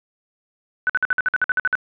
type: tone bursts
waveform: sine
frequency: 1500 Hz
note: F#6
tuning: 23 cents sharp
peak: -15 dBFS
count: 12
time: 0.87-1.753 s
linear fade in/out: 0 ms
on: 25 ms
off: 53 ms
effects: resampled to 8000 Hz + 8-bit